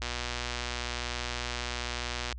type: click train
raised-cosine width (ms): 0.2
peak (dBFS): -16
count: 280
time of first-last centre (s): 0.02-2.326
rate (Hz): 121
effects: added 60 Hz sine -38 dBFS peak until 2.38 s + resampled to 22050 Hz